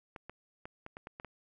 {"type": "clicks", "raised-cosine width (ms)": 0.5, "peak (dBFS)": -29, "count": 8, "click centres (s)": [0.162, 0.296, 0.655, 0.864, 0.969, 1.071, 1.199, 1.247], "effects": []}